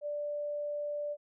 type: tone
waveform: sine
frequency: 587.3 Hz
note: D5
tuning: in tune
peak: -33 dBFS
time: 0.01-1.17 s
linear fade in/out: 50 ms
effects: none